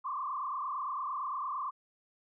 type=tone with frequency modulation; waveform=sine; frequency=1108.7 Hz; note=C#6; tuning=in tune; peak=-33 dBFS; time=0.04-1.71 s; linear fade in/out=20 ms; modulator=28.8 Hz; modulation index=3; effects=none